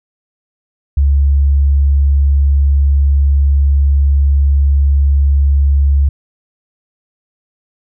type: tone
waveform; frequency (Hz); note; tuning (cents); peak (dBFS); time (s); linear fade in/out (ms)
sine; 70; C#2; +18; -7; 0.97-6.09; 5
effects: none